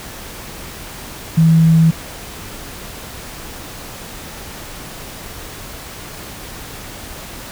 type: tone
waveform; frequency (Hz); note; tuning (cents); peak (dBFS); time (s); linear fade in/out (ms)
sine; 162.5; E3; -24; -7; 1.37-1.91; 10
effects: pink hiss -32 dBFS RMS until 7.51 s